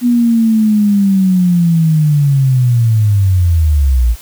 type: linear sweep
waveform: sine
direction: down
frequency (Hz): 245.3 to 55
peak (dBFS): -7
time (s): 0.01-4.16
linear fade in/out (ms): 50
effects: white hiss -37 dBFS RMS until 4.21 s